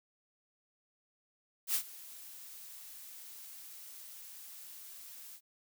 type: noise with ADSR envelope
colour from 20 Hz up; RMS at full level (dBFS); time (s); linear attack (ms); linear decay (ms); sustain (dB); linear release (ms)
blue; -30; 1.67-5.41; 71; 85; -20; 68
effects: none